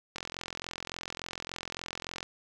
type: click train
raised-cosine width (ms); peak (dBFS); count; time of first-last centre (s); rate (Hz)
0.2; -19; 91; 0.16-2.229; 43.5
effects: none